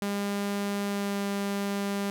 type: tone with pitch glide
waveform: sawtooth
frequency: 201.7 to 200.2 Hz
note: G3 to G3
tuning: +50 to +37 cents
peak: -24 dBFS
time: 0.02-2.1 s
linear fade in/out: 0 ms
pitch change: -13 cents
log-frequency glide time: 0.86-1.19 s
effects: none